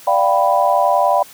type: chord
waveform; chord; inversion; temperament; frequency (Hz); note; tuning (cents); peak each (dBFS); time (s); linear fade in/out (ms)
sine; G dominant seventh; second; equal with one note detuned; 587.3 / 698.5 / 777.7 / 987.8; D5 / F5 / G5 / B5; 0 / 0 / -14 / 0; -17; 0.07-1.23; 5
effects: white hiss -41 dBFS RMS until 1.33 s + high-pass 80 Hz 12 dB/octave